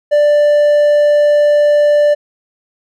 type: tone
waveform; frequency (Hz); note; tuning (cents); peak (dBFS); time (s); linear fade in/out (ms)
triangle; 589; D5; +5; -5; 0.11-2.15; 20
effects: none